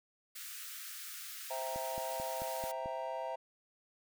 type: high-pass noise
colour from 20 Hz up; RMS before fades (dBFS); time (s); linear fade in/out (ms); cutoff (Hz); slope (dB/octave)
white; -46; 0.35-2.72; 10; 1200; 96
type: chord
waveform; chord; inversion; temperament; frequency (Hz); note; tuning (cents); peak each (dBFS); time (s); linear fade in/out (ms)
triangle; C dominant seventh; none; equal; 523.3 / 659.3 / 784 / 932.3; C5 / E5 / G5 / Bb5; 0 / 0 / 0 / 0; -41 / -39 / -43 / -40; 1.5-3.36; 10
type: click train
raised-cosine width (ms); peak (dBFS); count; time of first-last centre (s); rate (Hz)
3; -34; 6; 1.76-2.859; 4.55
effects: none